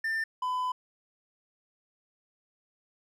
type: tone pair in turn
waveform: triangle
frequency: 1792 / 1005.7 Hz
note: A6 / B5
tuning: +31 / +31 cents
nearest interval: minor seventh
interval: 1000 cents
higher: first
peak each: -26 dBFS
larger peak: neither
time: 0.04-0.24 / 0.42-0.72 s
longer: second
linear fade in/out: 5 ms
effects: none